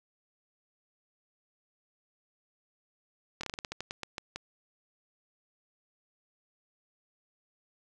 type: slowing click train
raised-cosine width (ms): 0.2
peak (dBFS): -19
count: 13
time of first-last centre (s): 3.41-4.36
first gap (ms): 24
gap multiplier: 1.2
effects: none

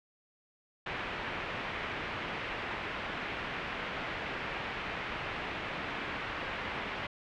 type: low-pass noise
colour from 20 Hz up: white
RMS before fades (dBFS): -38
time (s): 0.86-7.07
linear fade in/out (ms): 5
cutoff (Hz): 2600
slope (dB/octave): 24
effects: none

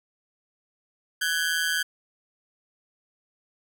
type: ring-modulated tone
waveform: sawtooth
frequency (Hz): 1581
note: G6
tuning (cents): +14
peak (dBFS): -17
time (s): 1.21-1.83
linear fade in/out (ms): 10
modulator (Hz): 81.5
effects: none

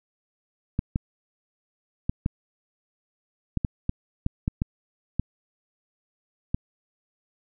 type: clicks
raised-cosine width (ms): 5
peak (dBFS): -11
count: 12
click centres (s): 0.791 / 0.959 / 2.095 / 2.261 / 3.573 / 3.648 / 3.894 / 4.264 / 4.479 / 4.619 / 5.196 / 6.545
effects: none

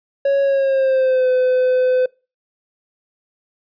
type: tone with pitch glide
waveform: triangle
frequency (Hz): 554.4 to 508.4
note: C#5 to C5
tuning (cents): 0 to -50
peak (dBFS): -11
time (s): 0.25-2.06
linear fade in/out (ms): 5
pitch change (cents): -150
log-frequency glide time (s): 0.42-1.29
effects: noise-tail reverb RT60 0.3 s tail -24 dB re dry + resampled to 11025 Hz

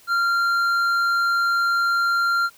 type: tone with hard clipping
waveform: sine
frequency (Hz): 1385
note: F6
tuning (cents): -15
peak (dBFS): -19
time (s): 0.07-2.5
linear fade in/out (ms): 50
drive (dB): 6
effects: white hiss -52 dBFS RMS until 2.57 s

